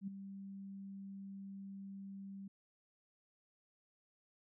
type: tone with ADSR envelope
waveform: sine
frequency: 195.9 Hz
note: G3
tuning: 1 cent flat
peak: -37 dBFS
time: 0.01-2.48 s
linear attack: 65 ms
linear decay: 9 ms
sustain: -9 dB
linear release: 6 ms
effects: none